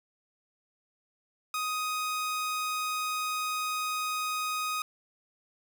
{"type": "tone", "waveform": "sawtooth", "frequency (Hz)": 1250, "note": "D#6", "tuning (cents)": 8, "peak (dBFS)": -26, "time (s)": [1.54, 4.82], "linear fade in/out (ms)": 2, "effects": []}